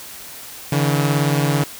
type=beating tone pair; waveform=sawtooth; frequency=142.5 / 160.5 Hz; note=C#3 / E3; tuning=+48 / -46 cents; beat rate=18 Hz; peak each=-13 / -17 dBFS; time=0.72-1.64 s; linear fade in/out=5 ms; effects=white hiss -36 dBFS RMS until 1.79 s